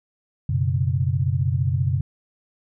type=chord; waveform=sine; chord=F# suspended fourth; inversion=none; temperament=equal; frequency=92.5 / 123.47 / 138.59 Hz; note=F#2 / B2 / C#3; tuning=0 / 0 / 0 cents; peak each=-23 dBFS; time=0.49-2.01 s; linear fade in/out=5 ms; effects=none